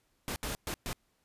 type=noise bursts at uneven times; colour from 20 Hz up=pink; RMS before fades=-36 dBFS; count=4; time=0.28-0.36 / 0.43-0.55 / 0.67-0.74 / 0.86-0.93 s; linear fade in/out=0 ms; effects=pink hiss -74 dBFS RMS until 1.24 s + resampled to 32000 Hz